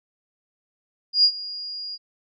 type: tone with ADSR envelope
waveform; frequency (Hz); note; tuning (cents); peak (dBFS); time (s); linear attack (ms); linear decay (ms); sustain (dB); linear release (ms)
sine; 4851; D#8; -45; -11; 1.13-1.98; 110; 70; -19; 39
effects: none